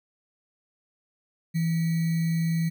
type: tone with sample-and-hold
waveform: sine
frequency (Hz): 164.81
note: E3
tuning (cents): 0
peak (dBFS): -22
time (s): 1.54-2.7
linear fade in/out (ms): 20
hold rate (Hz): 2100
effects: none